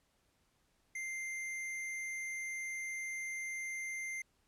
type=tone with tanh clipping; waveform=sine; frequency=2093 Hz; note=C7; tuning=in tune; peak=-40 dBFS; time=0.95-4.22 s; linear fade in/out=5 ms; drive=17 dB; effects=pink hiss -75 dBFS RMS until 4.47 s + low-pass 12000 Hz 12 dB/octave